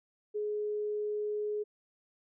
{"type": "tone", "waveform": "sine", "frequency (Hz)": 419.9, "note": "G#4", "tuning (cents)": 19, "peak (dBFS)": -31, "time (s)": [0.34, 1.64], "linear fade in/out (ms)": 20, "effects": []}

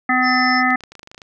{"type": "harmonic tone", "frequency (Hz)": 253.7, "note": "B3", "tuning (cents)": 47, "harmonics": [1, 3, 5, 7, 8], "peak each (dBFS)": [-20, -20, -20, -20, -20], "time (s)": [0.09, 0.76], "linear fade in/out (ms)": 5}
{"type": "tone", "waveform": "sine", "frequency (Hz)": 5274, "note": "E8", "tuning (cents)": 0, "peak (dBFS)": -23, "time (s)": [0.22, 0.63], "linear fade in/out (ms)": 50}
{"type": "clicks", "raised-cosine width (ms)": 0.2, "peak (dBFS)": -22, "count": 12, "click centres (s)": [0.705, 0.807, 0.837, 0.92, 0.953, 0.994, 1.031, 1.074, 1.115, 1.146, 1.179, 1.218]}
{"effects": []}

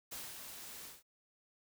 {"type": "noise with ADSR envelope", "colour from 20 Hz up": "white", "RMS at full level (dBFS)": -44, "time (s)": [0.11, 1.03], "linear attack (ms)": 14, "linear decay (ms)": 210, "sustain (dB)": -5, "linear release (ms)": 180, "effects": []}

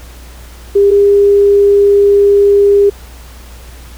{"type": "tone pair in turn", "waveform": "sine", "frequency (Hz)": [401.3, 403.4], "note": ["G4", "G4"], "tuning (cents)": [41, 50], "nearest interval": "unison", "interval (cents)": 9, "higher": "second", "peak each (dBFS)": -4, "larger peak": "neither", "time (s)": [[0.75, 0.91], [0.91, 2.9]], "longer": "second", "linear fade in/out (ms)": 10, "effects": ["added 60 Hz sine -31 dBFS peak until 3.97 s", "pink hiss -38 dBFS RMS until 3.97 s"]}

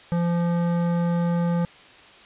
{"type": "tone with hard clipping", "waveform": "sine", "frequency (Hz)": 171.9, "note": "F3", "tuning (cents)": -27, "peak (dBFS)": -22, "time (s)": [0.12, 1.65], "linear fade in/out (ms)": 0, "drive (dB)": 14, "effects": ["white hiss -48 dBFS RMS until 2.25 s", "resampled to 8000 Hz"]}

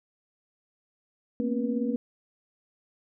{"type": "tone cluster", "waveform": "sine", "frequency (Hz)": [229.4, 245.7, 269.7, 482.1], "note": ["A#3", "B3", "C#4", "B4"], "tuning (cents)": [-28, -9, -47, -42], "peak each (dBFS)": [-29, -32, -31, -33], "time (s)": [1.4, 1.96], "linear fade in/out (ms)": 0, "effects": []}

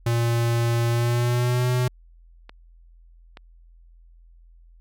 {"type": "tone with pitch glide", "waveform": "square", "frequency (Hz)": [117.4, 125.1], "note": ["A#2", "B2"], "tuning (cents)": [13, 23], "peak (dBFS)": -20, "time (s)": [0.06, 1.88], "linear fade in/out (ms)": 5, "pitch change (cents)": 110, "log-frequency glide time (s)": [0.89, 1.69]}
{"type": "click train", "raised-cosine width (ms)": 0.3, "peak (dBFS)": -24, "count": 4, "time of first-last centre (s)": [0.74, 3.372], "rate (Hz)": 1.14}
{"effects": ["added 42 Hz sine -48 dBFS peak until 4.8 s"]}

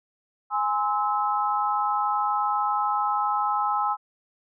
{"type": "chord", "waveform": "sine", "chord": "Ab augmented", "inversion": "none", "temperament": "just", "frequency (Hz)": [830.6, 1038.3, 1297.8], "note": ["Ab5", "C6", "E6"], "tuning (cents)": [0, -14, -27], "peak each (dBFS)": [-25, -28, -26], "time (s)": [0.5, 3.97], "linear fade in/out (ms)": 50, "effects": []}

